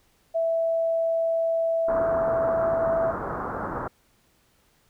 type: tone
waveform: sine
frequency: 659.3 Hz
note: E5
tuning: in tune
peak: -21 dBFS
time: 0.34-3.12 s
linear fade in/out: 20 ms
type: low-pass noise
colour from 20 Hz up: white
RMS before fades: -31 dBFS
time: 1.88-3.88 s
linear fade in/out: 5 ms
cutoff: 1400 Hz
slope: 48 dB/octave
effects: pink hiss -64 dBFS RMS until 4.89 s